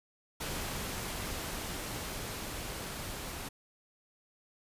pink noise with level ramp, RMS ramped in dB -37 to -41 dBFS, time 0.4-3.49 s, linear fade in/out 10 ms, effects resampled to 32000 Hz

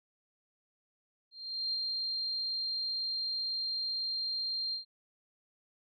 sine tone with ADSR envelope, 4186 Hz, C8, in tune, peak -30 dBFS, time 1.31-4.85 s, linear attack 420 ms, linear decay 30 ms, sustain -2 dB, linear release 120 ms, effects none

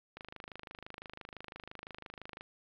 click train, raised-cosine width 0.3 ms, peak -28 dBFS, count 59, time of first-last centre 0.17-2.409 s, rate 25.9 Hz, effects low-pass 4000 Hz 12 dB/octave + 11-bit

